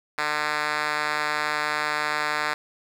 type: tone with band-pass filter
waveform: 5% pulse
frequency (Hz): 150.5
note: D3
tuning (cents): +43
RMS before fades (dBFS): -26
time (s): 0.18-2.54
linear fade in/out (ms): 5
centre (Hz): 2100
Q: 0.79
effects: 8-bit